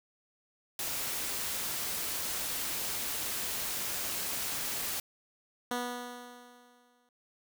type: noise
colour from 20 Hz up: white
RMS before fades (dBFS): -35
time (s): 0.79-5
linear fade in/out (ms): 2
type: tone with exponential decay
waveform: 10% pulse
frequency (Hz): 244.6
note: B3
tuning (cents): -16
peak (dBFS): -22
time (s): 5.71-7.09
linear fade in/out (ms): 2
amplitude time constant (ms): 300
effects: none